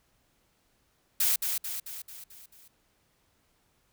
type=noise with echo; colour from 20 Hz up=blue; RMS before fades=-25 dBFS; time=1.2-1.36 s; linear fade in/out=5 ms; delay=220 ms; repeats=6; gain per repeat=-5 dB; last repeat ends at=2.68 s; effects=pink hiss -70 dBFS RMS until 3.92 s